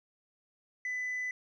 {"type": "tone with tanh clipping", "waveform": "triangle", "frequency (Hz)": 2000, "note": "B6", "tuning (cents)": 21, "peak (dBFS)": -33, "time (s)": [0.85, 1.31], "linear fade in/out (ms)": 2, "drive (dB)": 6, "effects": []}